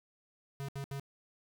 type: tone bursts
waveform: square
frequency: 138.59 Hz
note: C#3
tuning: in tune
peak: -38 dBFS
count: 3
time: 0.6-0.997 s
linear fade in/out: 0 ms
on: 85 ms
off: 71 ms
effects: none